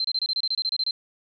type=tone bursts; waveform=sine; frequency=4119 Hz; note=C8; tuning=28 cents flat; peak=-22 dBFS; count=13; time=0-0.909 s; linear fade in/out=2 ms; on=45 ms; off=27 ms; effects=none